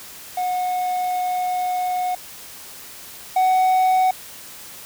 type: tone pair in turn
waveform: triangle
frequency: 729 / 746 Hz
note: F#5 / F#5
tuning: -26 / +14 cents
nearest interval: unison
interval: 40 cents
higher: second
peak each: -18 / -12 dBFS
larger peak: second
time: 0.37-2.15 / 3.36-4.11 s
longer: first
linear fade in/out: 5 ms
effects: white hiss -39 dBFS RMS until 4.85 s